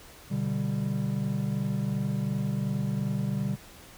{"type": "chord", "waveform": "triangle", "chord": "G major", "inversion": "first", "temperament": "equal with one note detuned", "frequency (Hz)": [123.47, 146.24, 196], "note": ["B2", "D3", "G3"], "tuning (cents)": [0, -7, 0], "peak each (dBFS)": [-30, -29, -28], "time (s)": [0.3, 3.56], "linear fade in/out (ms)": 20, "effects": ["pink hiss -50 dBFS RMS until 3.97 s"]}